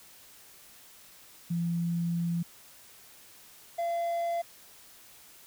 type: tone pair in turn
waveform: sine / triangle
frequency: 170.3 / 682.6 Hz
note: F3 / F5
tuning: -43 / -40 cents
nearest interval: 2 octaves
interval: 2403 cents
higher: second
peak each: -27 / -26 dBFS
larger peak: second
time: 1.5-2.43 / 3.78-4.42 s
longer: first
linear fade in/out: 10 ms
effects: white hiss -54 dBFS RMS until 5.46 s